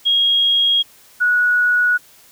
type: tone pair in turn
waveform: sine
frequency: 3276 / 1463.5 Hz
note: G#7 / F#6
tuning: -24 / -19 cents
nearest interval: octave + major second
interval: 1395 cents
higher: first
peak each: -12 dBFS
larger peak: neither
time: 0.05-0.83 / 1.2-1.98 s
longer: neither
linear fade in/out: 20 ms
effects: white hiss -48 dBFS RMS until 2.31 s